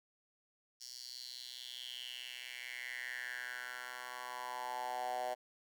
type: tone with high-pass filter sweep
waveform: 10% pulse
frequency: 124.7 Hz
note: B2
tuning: 17 cents sharp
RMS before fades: -44 dBFS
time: 0.8-5.35 s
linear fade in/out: 20 ms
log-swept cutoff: 5200 to 670 Hz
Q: 5.4
effects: none